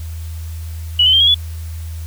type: tone with pitch steps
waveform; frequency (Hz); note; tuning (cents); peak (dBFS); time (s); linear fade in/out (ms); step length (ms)
sine; 2937 / 3051 / 3170 / 3293 / 3421; F#7 / G7 / G7 / G#7 / A7; -13 / -48 / +19 / -15 / -49; -8; 0.99-1.345; 5; 71
effects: added 81 Hz sine -24 dBFS peak until 2.06 s + white hiss -42 dBFS RMS until 2.06 s